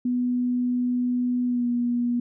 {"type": "tone with pitch glide", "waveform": "sine", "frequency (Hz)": [246.9, 241.1], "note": ["B3", "B3"], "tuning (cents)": [0, -41], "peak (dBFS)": -21, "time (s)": [0.05, 2.2], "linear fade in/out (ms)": 5, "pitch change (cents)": -41, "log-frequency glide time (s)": [1.46, 1.67], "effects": []}